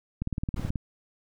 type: click train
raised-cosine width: 5 ms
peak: -17 dBFS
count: 11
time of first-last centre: 0.22-0.758 s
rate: 18.6 Hz
type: noise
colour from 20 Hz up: brown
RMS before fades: -35 dBFS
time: 0.56-0.7 s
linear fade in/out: 5 ms
effects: none